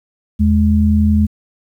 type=tone pair together; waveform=sine; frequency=80.61 / 210.9 Hz; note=E2 / G#3; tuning=-38 / +27 cents; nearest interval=octave + perfect fourth; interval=1665 cents; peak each=-12 dBFS; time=0.39-1.27 s; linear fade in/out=20 ms; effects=8-bit